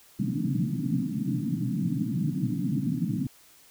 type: band-pass noise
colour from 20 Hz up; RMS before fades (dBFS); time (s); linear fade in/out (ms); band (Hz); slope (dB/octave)
pink; -28; 0.19-3.27; 2; 120 to 300; 96
effects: white hiss -56 dBFS RMS until 3.7 s